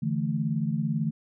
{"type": "chord", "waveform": "sine", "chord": "D suspended second", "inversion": "none", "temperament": "equal", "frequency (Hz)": [146.83, 164.81, 220], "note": ["D3", "E3", "A3"], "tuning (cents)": [0, 0, 0], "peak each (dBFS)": -29, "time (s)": [0.02, 1.11], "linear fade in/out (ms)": 10, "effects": []}